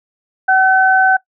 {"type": "tone pair together", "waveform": "sine", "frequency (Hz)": [757, 1521.9], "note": ["F#5", "F#6"], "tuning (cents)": [39, 48], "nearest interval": "octave", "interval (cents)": 1209, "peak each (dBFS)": -11, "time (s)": [0.48, 1.17], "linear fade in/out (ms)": 10, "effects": ["noise-tail reverb RT60 0.1 s tail -19 dB re dry"]}